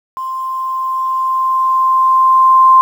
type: tone with level ramp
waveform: sine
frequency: 1046.5 Hz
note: C6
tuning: in tune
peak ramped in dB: -19 to -3 dBFS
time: 0.17-2.81 s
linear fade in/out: 0 ms
effects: 7-bit